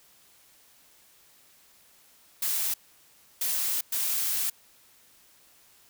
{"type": "noise bursts at uneven times", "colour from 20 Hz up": "blue", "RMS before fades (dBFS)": -28, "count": 3, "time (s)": [[2.42, 2.74], [3.41, 3.81], [3.92, 4.5]], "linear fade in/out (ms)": 5, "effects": ["white hiss -59 dBFS RMS until 5.89 s"]}